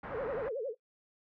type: low-pass noise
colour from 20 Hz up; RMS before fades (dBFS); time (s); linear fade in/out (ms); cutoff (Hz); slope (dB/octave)
white; -43; 0.03-0.49; 5; 1500; 24
type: tone with vibrato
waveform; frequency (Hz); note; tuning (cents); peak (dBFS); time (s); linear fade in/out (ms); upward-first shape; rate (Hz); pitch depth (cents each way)
sine; 493.9; B4; 0; -33; 0.1-0.75; 50; sine; 11; 250
effects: noise-tail reverb RT60 0.1 s tail -18 dB re dry